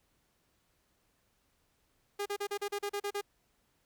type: tone bursts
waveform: sawtooth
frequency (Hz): 406.6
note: G#4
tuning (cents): -37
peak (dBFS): -29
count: 10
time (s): 2.19-3.213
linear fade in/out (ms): 10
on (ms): 69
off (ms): 37
effects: pink hiss -74 dBFS RMS until 3.85 s